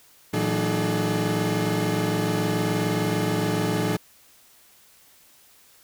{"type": "tone cluster", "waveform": "35% pulse", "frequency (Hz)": [113.6, 164.4, 183.7, 301.9, 427.6], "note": ["A#2", "E3", "F#3", "D4", "A4"], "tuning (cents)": [-44, -4, -12, 48, -49], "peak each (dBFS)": -27, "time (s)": [0.33, 3.97], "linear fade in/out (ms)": 10, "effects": ["white hiss -55 dBFS RMS until 5.83 s"]}